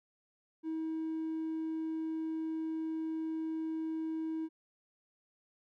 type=tone; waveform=triangle; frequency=319.8 Hz; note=D#4; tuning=48 cents sharp; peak=-31 dBFS; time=0.63-4.49 s; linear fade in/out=50 ms; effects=tanh soft clip ceiling -29 dBFS